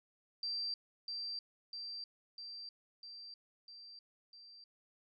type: tone with echo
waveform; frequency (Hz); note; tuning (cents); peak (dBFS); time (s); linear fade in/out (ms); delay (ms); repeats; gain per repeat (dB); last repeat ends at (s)
sine; 4699; D8; 0; -36; 0.43-0.74; 2; 650; 6; -3; 4.64
effects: none